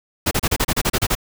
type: noise bursts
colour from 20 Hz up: pink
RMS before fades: -18 dBFS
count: 11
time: 0.26-1.152 s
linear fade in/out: 10 ms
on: 52 ms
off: 32 ms
effects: none